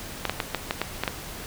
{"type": "clicks", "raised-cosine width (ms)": 0.3, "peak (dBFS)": -8, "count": 8, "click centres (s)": [0.253, 0.296, 0.402, 0.547, 0.709, 0.816, 1.036, 1.078], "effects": ["pink hiss -38 dBFS RMS until 1.46 s"]}